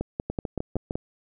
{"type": "two click trains", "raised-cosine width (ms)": 2, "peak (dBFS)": [-14, -15], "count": [6, 5], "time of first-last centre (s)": [[0.01, 0.955], [0.3, 0.909]], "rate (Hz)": [5.29, 6.57], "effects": []}